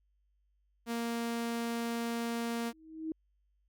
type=tone; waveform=sawtooth; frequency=233.1 Hz; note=A#3; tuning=in tune; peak=-29 dBFS; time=0.86-2.73 s; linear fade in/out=50 ms
type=tone with exponential growth; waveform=sine; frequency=318.1 Hz; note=D#4; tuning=38 cents sharp; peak=-31 dBFS; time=2.61-3.12 s; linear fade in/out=2 ms; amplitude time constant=110 ms
effects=added 50 Hz sine -70 dBFS peak until 3.68 s